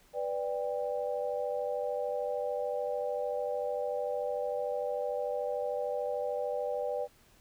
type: chord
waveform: sine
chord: G major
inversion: first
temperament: equal with one note detuned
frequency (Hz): 493.9 / 587.3 / 793.6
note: B4 / D5 / G5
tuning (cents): 0 / 0 / +21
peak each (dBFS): -34 / -34 / -39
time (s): 0.13-7.08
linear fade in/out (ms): 50
effects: pink hiss -63 dBFS RMS until 7.4 s